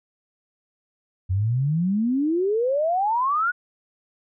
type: exponential sweep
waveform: sine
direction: up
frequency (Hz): 89.2 to 1483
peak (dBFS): -19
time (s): 1.29-3.52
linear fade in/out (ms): 20
effects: none